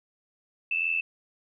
sine tone with amplitude modulation, 2641 Hz, E7, 3 cents sharp, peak -21 dBFS, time 0.71-1.01 s, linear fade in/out 5 ms, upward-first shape sine, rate 84 Hz, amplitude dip 75%, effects none

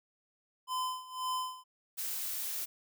square tone with tremolo, 1021 Hz, C6, 43 cents flat, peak -32 dBFS, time 0.67-1.64 s, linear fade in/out 50 ms, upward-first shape sine, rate 1.9 Hz, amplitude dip 85%
blue noise, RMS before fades -37 dBFS, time 1.97-2.66 s, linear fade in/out 20 ms
effects none

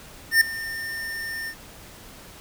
square tone with ADSR envelope, 1809 Hz, A6, 48 cents sharp, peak -12 dBFS, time 0.31-1.55 s, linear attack 100 ms, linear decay 6 ms, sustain -18 dB, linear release 71 ms, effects pink hiss -45 dBFS RMS until 2.4 s

